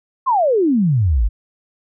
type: exponential sweep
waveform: sine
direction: down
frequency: 1108.7 to 45.74 Hz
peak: -12 dBFS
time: 0.26-1.29 s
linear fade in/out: 20 ms
effects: none